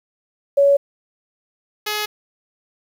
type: tone pair in turn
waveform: sine / 5% pulse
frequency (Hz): 562 / 421.8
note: C#5 / G#4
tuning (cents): +24 / +27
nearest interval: perfect fourth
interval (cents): 497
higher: first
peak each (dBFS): -10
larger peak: neither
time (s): 0.57-0.77 / 1.86-2.06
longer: neither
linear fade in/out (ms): 10
effects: 8-bit